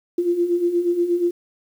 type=beating tone pair; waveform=sine; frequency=341.6 / 350 Hz; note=F4 / F4; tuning=-38 / +4 cents; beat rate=8.4 Hz; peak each=-24 / -18 dBFS; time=0.18-1.31 s; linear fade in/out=5 ms; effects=8-bit